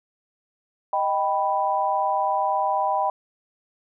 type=chord; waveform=sine; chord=Eb augmented; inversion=none; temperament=equal; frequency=622.3 / 784 / 987.8 Hz; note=Eb5 / G5 / B5; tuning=0 / 0 / 0 cents; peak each=-27 / -23 / -24 dBFS; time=0.93-3.1 s; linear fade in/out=2 ms; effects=none